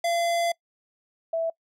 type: tone pair in turn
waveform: square / sine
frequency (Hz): 683 / 658.1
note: F5 / E5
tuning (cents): -39 / -3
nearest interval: minor second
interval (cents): 64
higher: first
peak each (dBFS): -23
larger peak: neither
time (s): 0.04-0.52 / 1.33-1.5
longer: first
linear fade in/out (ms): 5
effects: noise-tail reverb RT60 0.1 s tail -24 dB re dry + low-pass 11000 Hz 12 dB/octave